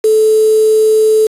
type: tone with quantisation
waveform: sine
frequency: 434.4 Hz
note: A4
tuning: 22 cents flat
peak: -6 dBFS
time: 0.04-1.27 s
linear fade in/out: 5 ms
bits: 4
effects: resampled to 32000 Hz